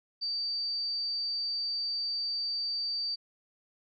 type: tone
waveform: sine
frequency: 4630 Hz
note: D8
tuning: 25 cents flat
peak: -30 dBFS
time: 0.21-3.16 s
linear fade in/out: 20 ms
effects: none